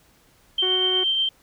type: tone with tremolo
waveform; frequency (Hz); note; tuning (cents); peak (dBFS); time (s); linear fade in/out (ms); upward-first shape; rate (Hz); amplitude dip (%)
sine; 3136; G7; 0; -18; 0.58-1.29; 5; sine; 8.3; 25
type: harmonic tone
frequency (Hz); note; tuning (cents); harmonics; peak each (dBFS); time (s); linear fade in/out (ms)
370; F#4; 0; 1 / 2 / 3 / 4 / 5 / 6; -26 / -36 / -38 / -40 / -43 / -43; 0.62-1.04; 10
effects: pink hiss -58 dBFS RMS until 1.42 s